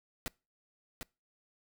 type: noise with echo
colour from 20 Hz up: pink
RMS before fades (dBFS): -37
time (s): 0.26-0.28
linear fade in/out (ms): 0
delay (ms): 750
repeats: 1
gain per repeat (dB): -5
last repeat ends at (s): 1.03
effects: noise-tail reverb RT60 0.3 s tail -26 dB re dry